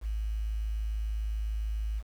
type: tone with quantisation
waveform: sine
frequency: 53.5 Hz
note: A1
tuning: 48 cents flat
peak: -29 dBFS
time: 0.01-2.03 s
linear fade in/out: 50 ms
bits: 9
effects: none